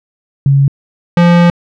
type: tone pair in turn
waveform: sine / square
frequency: 138.59 / 173.11 Hz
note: C#3 / F3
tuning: 0 / -15 cents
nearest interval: major third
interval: 385 cents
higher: second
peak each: -5 dBFS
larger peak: neither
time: 0.46-0.68 / 1.17-1.5 s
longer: second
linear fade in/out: 2 ms
effects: low-pass 3000 Hz 12 dB/octave